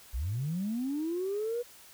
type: linear sweep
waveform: sine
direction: up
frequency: 50.5 to 490 Hz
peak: -29 dBFS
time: 0.13-1.63 s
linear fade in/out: 20 ms
effects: tanh soft clip ceiling -25 dBFS + white hiss -54 dBFS RMS until 1.93 s